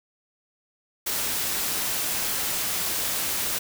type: noise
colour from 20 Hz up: white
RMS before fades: -27 dBFS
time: 1.06-3.59 s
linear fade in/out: 10 ms
effects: none